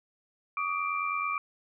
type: tone cluster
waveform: sine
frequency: 1144 / 1233 / 2359 Hz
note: D6 / D#6 / D7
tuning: -46 / -16 / +7 cents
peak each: -32 / -33 / -33 dBFS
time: 0.57-1.38 s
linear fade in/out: 2 ms
effects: none